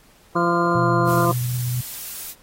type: harmonic tone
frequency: 171.8 Hz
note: F3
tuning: 28 cents flat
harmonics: 1 / 2 / 3 / 4 / 6 / 7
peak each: -24 / -22 / -27 / -26 / -22 / -25 dBFS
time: 0.35-1.32 s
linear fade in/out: 10 ms
type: tone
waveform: triangle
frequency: 1400 Hz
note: F6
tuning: 4 cents sharp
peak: -26 dBFS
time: 0.36-1.25 s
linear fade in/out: 2 ms
type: tone with vibrato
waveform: sine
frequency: 123.47 Hz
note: B2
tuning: in tune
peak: -21 dBFS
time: 0.75-1.81 s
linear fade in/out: 5 ms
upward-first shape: sine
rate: 4.1 Hz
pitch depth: 9 cents each way
type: noise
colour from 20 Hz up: blue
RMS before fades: -32 dBFS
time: 1.05-2.35 s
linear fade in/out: 50 ms
effects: pink hiss -54 dBFS RMS until 2.42 s + AAC 48 kbps